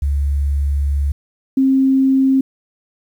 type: tone pair in turn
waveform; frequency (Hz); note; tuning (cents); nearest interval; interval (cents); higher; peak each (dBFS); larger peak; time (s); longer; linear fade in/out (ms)
sine; 70.8 / 266.7; C#2 / C4; +37 / +33; octave + major seventh; 2296; second; -14 / -10; second; 0.02-1.12 / 1.57-2.41; first; 5
effects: 8-bit